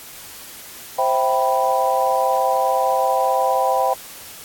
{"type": "chord", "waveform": "sine", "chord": "C major seventh", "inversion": "none", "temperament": "equal with one note detuned", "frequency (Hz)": [523.3, 659.3, 779, 987.8], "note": ["C5", "E5", "G5", "B5"], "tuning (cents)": [0, 0, -11, 0], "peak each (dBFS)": [-21, -23, -19, -22], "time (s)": [0.98, 3.94], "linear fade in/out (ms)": 10, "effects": ["white hiss -38 dBFS RMS until 4.44 s", "AAC 64 kbps"]}